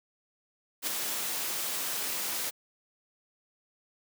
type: noise with ADSR envelope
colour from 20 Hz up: white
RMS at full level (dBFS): -29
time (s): 0.82-2.51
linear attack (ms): 51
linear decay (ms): 7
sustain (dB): -4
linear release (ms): 25
effects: high-pass 200 Hz 12 dB/octave